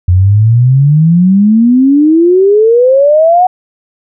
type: exponential sweep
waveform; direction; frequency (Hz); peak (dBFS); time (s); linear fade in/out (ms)
sine; up; 87.31 to 746; -3; 0.08-3.47; 5
effects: none